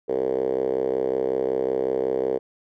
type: tone with band-pass filter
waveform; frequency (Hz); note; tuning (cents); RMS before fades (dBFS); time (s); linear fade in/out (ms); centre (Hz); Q
5% pulse; 65.41; C2; 0; -24; 0.08-2.39; 20; 440; 5.7
effects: none